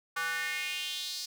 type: tone with high-pass filter sweep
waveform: square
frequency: 164.81 Hz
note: E3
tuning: in tune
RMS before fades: -35 dBFS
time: 0.16-1.26 s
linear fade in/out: 10 ms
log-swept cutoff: 1300 to 4900 Hz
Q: 3.7
effects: none